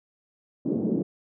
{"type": "band-pass noise", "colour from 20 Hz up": "pink", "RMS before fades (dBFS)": -26, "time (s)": [0.65, 1.03], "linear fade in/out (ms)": 10, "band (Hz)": [200, 360], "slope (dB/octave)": 24, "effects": []}